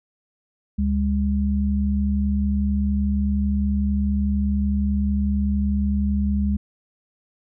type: tone pair together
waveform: sine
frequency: 72.08 / 203 Hz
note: D2 / G#3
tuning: -32 / -39 cents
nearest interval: octave + tritone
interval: 1793 cents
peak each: -21 dBFS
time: 0.78-6.57 s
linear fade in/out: 10 ms
effects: none